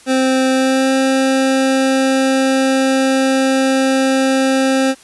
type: tone with pitch glide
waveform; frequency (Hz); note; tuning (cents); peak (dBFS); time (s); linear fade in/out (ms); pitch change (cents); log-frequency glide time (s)
25% pulse; 261.6 to 265.7; C4 to C4; 0 to +27; -8; 0.06-4.95; 50; +27; 0.51-0.92
effects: white hiss -44 dBFS RMS until 5.03 s + resampled to 24000 Hz